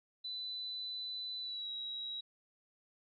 sine tone with pitch glide, 3997 to 3856 Hz, B7 to B7, +20 to -42 cents, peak -39 dBFS, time 0.24-2.21 s, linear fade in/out 10 ms, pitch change -62 cents, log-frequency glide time 1.4-1.7 s, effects none

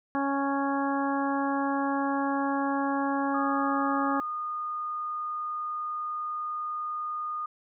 harmonic tone, 277.2 Hz, C#4, in tune, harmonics 1 / 2 / 3 / 4 / 5 / 6, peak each -28 / -35 / -31 / -33 / -39 / -38 dBFS, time 0.15-4.2 s, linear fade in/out 0 ms
sine tone, 1225 Hz, D#6, 27 cents flat, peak -30 dBFS, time 3.34-7.46 s, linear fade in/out 5 ms
effects none

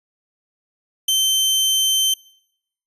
sawtooth tone, 3100 Hz, G7, 20 cents flat, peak -12 dBFS, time 1.08-2.14 s, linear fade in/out 5 ms, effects noise-tail reverb RT60 0.8 s tail -25 dB re dry + resampled to 32000 Hz

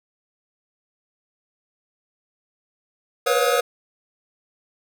square tone cluster, 482.2 / 500 / 554 / 713 / 1268 Hz, B4 / B4 / C#5 / F5 / D#6, -41 / +21 / -1 / +36 / +32 cents, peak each -23 / -25 / -24 / -27 / -25 dBFS, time 3.26-3.61 s, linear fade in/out 10 ms, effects none

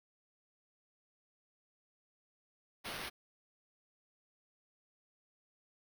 white noise with sample-and-hold, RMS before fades -43 dBFS, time 2.84-3.1 s, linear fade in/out 20 ms, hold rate 7350 Hz, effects none

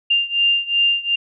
sine beating tone pair, 2794 / 2796.7 Hz, F7 / F7, 0 / +2 cents, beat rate 2.7 Hz, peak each -17 / -19 dBFS, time 0.1-1.16 s, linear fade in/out 10 ms, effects none

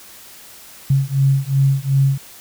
sine beating tone pair, 135.3 / 138 Hz, C#3 / C#3, -42 / -7 cents, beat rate 2.7 Hz, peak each -16 dBFS, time 0.9-2.18 s, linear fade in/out 5 ms, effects white hiss -41 dBFS RMS until 2.4 s

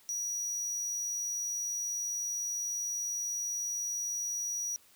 square tone, 5800 Hz, F#8, 35 cents flat, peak -33 dBFS, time 0.09-4.76 s, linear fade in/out 0 ms, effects white hiss -62 dBFS RMS until 4.95 s

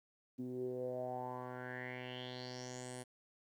10% pulse tone with low-pass filter sweep, 125.7 Hz, B2, 31 cents sharp, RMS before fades -44 dBFS, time 0.38-3.04 s, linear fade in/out 20 ms, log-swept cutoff 270 to 10000 Hz, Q 6, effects 12-bit

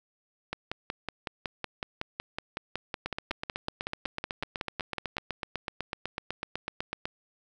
two click trains, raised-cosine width 0.3 ms, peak -16 / -16 dBFS, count 33 / 26, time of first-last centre 3.06-7.055 / 0.53-5.168 s, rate 8.01 / 5.39 Hz, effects none

